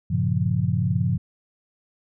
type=chord; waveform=sine; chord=G half-diminished seventh; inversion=none; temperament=equal; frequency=98 / 116.54 / 138.59 / 174.61 Hz; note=G2 / Bb2 / Db3 / F3; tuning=0 / 0 / 0 / 0 cents; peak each=-25 dBFS; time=0.1-1.18 s; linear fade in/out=10 ms; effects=none